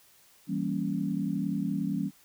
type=chord; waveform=sine; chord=E diminished seventh; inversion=none; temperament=equal; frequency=164.81 / 196 / 233.1 / 277.2 Hz; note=E3 / G3 / Bb3 / Db4; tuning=0 / 0 / 0 / 0 cents; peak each=-34 / -31 / -35 / -33 dBFS; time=0.47-2.11 s; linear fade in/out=50 ms; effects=white hiss -60 dBFS RMS until 2.24 s